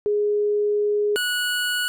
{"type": "tone pair in turn", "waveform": ["sine", "25% pulse"], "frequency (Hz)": [415.3, 1466.8], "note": ["G#4", "F#6"], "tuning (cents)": [0, -15], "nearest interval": "octave + minor seventh", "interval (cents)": 2185, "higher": "second", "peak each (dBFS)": -18, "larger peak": "neither", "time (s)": [[0.06, 1.16], [1.16, 1.88]], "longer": "first", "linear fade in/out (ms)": 0, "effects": []}